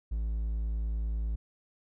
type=tone; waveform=triangle; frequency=55 Hz; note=A1; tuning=in tune; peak=-27 dBFS; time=0.11-1.36 s; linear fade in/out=10 ms; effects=none